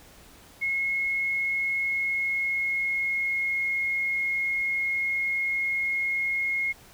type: tone with pitch glide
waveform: sine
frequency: 2169 to 2155 Hz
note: C#7 to C#7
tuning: -38 to -49 cents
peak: -24 dBFS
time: 0.61-6.73 s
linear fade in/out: 20 ms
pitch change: -11 cents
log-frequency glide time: 1.79-3.75 s
effects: pink hiss -52 dBFS RMS until 6.93 s